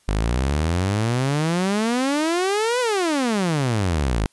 sawtooth exponential two-way sweep, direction up then down, 49 to 510 to 49 Hz, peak -15 dBFS, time 0.08-4.26 s, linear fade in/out 0 ms, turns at 2.8 s, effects white hiss -60 dBFS RMS until 4.32 s + resampled to 24000 Hz

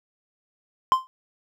triangle tone with exponential decay, 1042 Hz, C6, 7 cents flat, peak -9 dBFS, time 0.92-1.07 s, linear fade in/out 0 ms, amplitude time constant 31 ms, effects none

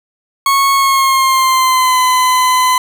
40% pulse tone with pitch glide, 1100 to 1014.5 Hz, C#6 to B5, -14 to +46 cents, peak -8 dBFS, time 0.46-2.78 s, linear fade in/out 2 ms, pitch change -140 cents, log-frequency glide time 0.74-1.99 s, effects none

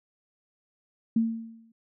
sine tone with exponential decay, 226.7 Hz, A#3, 48 cents flat, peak -18 dBFS, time 1.16-1.72 s, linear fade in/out 5 ms, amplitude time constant 120 ms, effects none

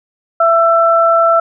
sine tone pair together, 667.5 / 1335 Hz, E5 / E6, +22 / +22 cents, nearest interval octave, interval 1200 cents, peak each -10 dBFS, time 0.4-1.4 s, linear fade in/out 5 ms, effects none

